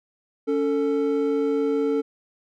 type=tone pair together; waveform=triangle; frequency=280.5 / 445.3 Hz; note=C#4 / A4; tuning=+21 / +21 cents; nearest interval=minor sixth; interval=800 cents; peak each=-22 / -20 dBFS; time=0.47-2.02 s; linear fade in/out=20 ms; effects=none